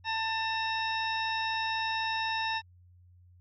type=harmonic tone with a mistuned harmonic; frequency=892 Hz; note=A5; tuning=23 cents sharp; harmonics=1 / 2 / 3 / 4 / 6; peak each=-32 / -35 / -37 / -38 / -40 dBFS; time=0.04-2.62 s; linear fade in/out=50 ms; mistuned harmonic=4; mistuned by=+95 cents; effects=added 89 Hz sine -55 dBFS peak until 3.4 s